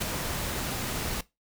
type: noise with ADSR envelope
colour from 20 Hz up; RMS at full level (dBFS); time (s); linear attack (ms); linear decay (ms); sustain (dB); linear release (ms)
pink; -25; 0-1.21; 22; 3; -7; 4
effects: noise-tail reverb RT60 0.2 s tail -19 dB re dry